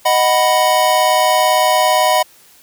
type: chord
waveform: square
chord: B major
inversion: first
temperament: equal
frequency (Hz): 622.3 / 740 / 987.8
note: D#5 / F#5 / B5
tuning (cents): 0 / 0 / 0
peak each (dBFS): -16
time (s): 0.05-2.23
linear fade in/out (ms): 10
effects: white hiss -47 dBFS RMS until 2.62 s